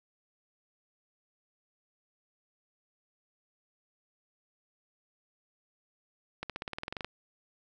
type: accelerating click train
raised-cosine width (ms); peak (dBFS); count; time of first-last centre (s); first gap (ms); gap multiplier
0.3; -20; 13; 6.43-7.046; 67; 0.95
effects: none